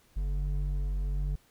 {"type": "tone pair together", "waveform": "triangle", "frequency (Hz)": [47.58, 144], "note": ["F#1", "D3"], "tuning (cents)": [49, -34], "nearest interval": "octave + perfect fifth", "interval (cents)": 1917, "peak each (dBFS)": [-26, -37], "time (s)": [0.16, 1.36], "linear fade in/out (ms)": 10, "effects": ["pink hiss -64 dBFS RMS until 1.5 s"]}